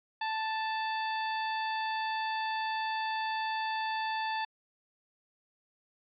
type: harmonic tone with a mistuned harmonic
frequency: 880 Hz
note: A5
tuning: in tune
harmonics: 1 / 2 / 3 / 4 / 5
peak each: -32 / -38 / -42 / -44 / -46 dBFS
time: 0.21-4.45 s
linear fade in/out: 5 ms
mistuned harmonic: 5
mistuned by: +46 cents
effects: AAC 64 kbps